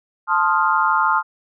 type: chord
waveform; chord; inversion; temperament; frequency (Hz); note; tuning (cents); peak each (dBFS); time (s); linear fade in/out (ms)
sine; F dominant seventh; first; equal; 880 / 1046.5 / 1244.5 / 1396.9; A5 / C6 / Eb6 / F6; 0 / 0 / 0 / 0; -20; 0.27-1.23; 50
effects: none